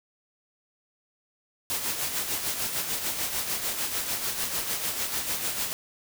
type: noise with tremolo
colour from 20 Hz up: white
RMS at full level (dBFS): -28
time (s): 1.7-5.73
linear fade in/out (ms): 0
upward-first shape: sine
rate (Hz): 6.7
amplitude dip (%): 50
effects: none